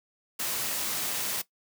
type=noise; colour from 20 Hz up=white; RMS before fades=-31 dBFS; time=0.39-1.42 s; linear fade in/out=10 ms; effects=noise-tail reverb RT60 0.1 s tail -17 dB re dry + high-pass 100 Hz 12 dB/octave